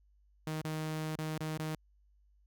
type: tone with dropouts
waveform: sawtooth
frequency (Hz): 156.3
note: D#3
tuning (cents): +8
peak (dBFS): -31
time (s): 0.47-1.75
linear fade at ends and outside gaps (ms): 2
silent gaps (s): 0.615-0.646 / 1.157-1.187 / 1.378-1.406 / 1.575-1.593
effects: added 50 Hz sine -64 dBFS peak until 2.46 s